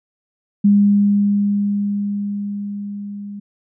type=tone with level ramp; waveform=sine; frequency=203.1 Hz; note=G#3; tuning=38 cents flat; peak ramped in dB=-8 to -28 dBFS; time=0.64-3.4 s; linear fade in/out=10 ms; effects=none